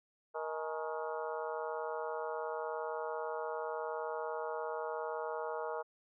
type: harmonic tone with a mistuned harmonic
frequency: 157.3 Hz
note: D#3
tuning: 19 cents sharp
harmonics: 3 / 4 / 5 / 6 / 7 / 8 / 9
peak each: -40 / -42 / -44 / -46 / -47 / -48 / -49 dBFS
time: 0.34-5.83 s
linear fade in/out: 20 ms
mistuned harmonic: 5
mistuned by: +120 cents
effects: none